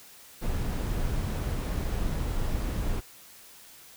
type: noise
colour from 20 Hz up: brown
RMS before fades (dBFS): -29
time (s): 0.41-3.01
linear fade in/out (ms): 20
effects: white hiss -51 dBFS RMS until 3.96 s